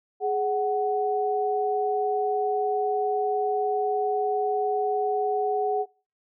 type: tone pair together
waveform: sine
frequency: 418.1 / 745 Hz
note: G#4 / F#5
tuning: +12 / +12 cents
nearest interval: minor seventh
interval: 1000 cents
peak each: -25 dBFS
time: 0.2-5.86 s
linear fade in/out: 50 ms
effects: noise-tail reverb RT60 0.4 s tail -25 dB re dry